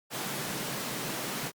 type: high-pass noise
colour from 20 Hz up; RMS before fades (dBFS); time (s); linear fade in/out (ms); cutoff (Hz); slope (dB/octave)
pink; -35; 0.1-1.52; 50; 120; 96
effects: Opus 48 kbps